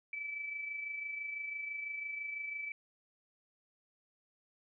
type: tone with amplitude modulation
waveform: sine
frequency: 2309 Hz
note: D7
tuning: 30 cents flat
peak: -36 dBFS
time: 0.13-2.72 s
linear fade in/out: 2 ms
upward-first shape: sine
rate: 26 Hz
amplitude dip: 45%
effects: none